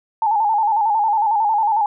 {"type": "tone with vibrato", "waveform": "sine", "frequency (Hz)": 858, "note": "A5", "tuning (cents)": -44, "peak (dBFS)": -14, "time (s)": [0.22, 1.86], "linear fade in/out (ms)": 2, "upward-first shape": "square", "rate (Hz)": 11, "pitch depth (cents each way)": 68, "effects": []}